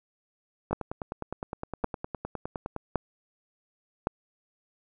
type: two click trains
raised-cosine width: 1 ms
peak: -11 / -19 dBFS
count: 4 / 21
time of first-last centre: 0.73-4.071 / 0.71-2.763 s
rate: 0.898 / 9.74 Hz
effects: none